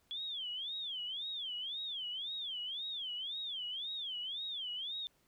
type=tone with vibrato; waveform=sine; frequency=3322 Hz; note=G#7; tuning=in tune; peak=-38 dBFS; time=0.11-5.07 s; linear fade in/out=0 ms; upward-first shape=sine; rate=1.9 Hz; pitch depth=230 cents each way; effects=pink hiss -73 dBFS RMS until 5.27 s